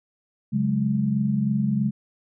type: chord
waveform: sine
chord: C# suspended fourth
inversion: none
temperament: just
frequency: 138.59 / 184.79 / 207.9 Hz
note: C#3 / F#3 / G#3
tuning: 0 / -2 / +2 cents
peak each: -25 / -28 / -22 dBFS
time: 0.52-1.91 s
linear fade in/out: 20 ms
effects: none